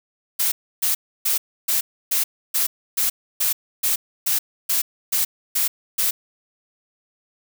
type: noise bursts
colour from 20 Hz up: blue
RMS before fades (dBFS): -20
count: 14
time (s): 0.39-6.11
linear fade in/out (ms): 10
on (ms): 130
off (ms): 300
effects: none